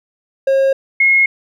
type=tone pair in turn; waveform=triangle / sine; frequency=540 / 2160 Hz; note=C#5 / C#7; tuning=-45 / -45 cents; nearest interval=2 octaves; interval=2400 cents; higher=second; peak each=-8 dBFS; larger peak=neither; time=0.47-0.73 / 1-1.26 s; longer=neither; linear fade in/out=5 ms; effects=none